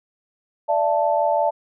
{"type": "chord", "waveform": "sine", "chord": "D suspended second", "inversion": "none", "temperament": "equal with one note detuned", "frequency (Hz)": [587.3, 672.7, 880], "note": ["D5", "E5", "A5"], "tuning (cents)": [0, 35, 0], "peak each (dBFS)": -21, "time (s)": [0.68, 1.51], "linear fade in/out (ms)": 20, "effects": []}